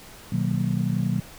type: chord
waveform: sine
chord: B major seventh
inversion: none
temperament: just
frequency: 123.47 / 154.34 / 185.21 / 231.5 Hz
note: B2 / D#3 / F#3 / A#3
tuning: 0 / -14 / +2 / -12 cents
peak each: -26 / -27 / -25 / -30 dBFS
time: 0.32-1.2 s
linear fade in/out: 5 ms
effects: tanh soft clip ceiling -11 dBFS + pink hiss -45 dBFS RMS until 1.38 s